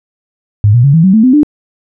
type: tone with pitch steps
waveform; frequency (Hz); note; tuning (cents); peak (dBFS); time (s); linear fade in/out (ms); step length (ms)
sine; 103.83 / 120.66 / 140.21 / 162.93 / 189.33 / 220 / 255.7 / 297.1; G#2 / B2 / C#3 / E3 / F#3 / A3 / C4 / D4; 0 / -40 / +20 / -20 / +40 / 0 / -40 / +20; -3; 0.64-1.432; 0; 99
effects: none